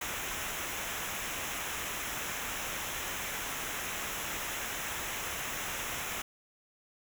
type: noise with comb filter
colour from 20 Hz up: pink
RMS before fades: -37 dBFS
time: 0.01-6.22 s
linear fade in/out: 5 ms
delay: 0.22 ms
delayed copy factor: -0.7
effects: none